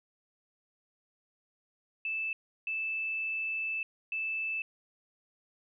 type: tone bursts at uneven times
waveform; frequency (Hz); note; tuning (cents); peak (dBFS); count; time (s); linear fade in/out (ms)
sine; 2633; E7; -3; -31; 3; 2.05-2.33 / 2.67-3.83 / 4.12-4.62; 2
effects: none